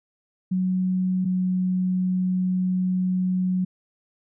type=tone pair in turn; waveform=sine; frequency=184.9 / 184.01 Hz; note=F#3 / F#3; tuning=-1 / -9 cents; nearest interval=unison; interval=8 cents; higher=first; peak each=-20 dBFS; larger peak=neither; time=0.51-1.25 / 1.25-3.65 s; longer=second; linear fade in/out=10 ms; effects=none